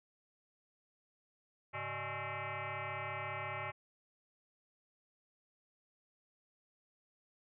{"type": "tone with frequency modulation", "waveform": "sine", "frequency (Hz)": 622.3, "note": "D#5", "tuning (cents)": 0, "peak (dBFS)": -38, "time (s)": [1.73, 3.72], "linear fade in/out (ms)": 20, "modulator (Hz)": 242, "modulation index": 7.6, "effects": []}